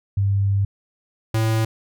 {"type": "tone pair in turn", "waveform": ["sine", "square"], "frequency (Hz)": [99.2, 111.35], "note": ["G2", "A2"], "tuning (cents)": [21, 21], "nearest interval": "major second", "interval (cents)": 200, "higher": "second", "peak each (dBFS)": [-16, -18], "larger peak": "first", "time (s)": [[0.17, 0.65], [1.34, 1.65]], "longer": "first", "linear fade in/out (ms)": 5, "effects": []}